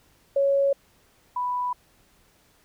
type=tone pair in turn; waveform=sine; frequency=555 / 988.9 Hz; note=C#5 / B5; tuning=+2 / +2 cents; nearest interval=minor seventh; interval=1000 cents; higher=second; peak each=-18 / -24 dBFS; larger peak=first; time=0.36-0.73 / 1.36-1.73 s; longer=neither; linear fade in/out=5 ms; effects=pink hiss -61 dBFS RMS until 2.64 s